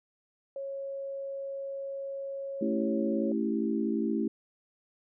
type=tone; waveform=sine; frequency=549 Hz; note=C#5; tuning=17 cents flat; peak=-34 dBFS; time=0.56-3.32 s; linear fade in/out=2 ms
type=chord; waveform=sine; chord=A dominant seventh; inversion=none; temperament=equal; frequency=220 / 277.2 / 329.6 / 392 Hz; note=A3 / C#4 / E4 / G4; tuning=0 / 0 / 0 / 0 cents; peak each=-30 / -34 / -32 / -35 dBFS; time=2.61-4.28 s; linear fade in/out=5 ms
effects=none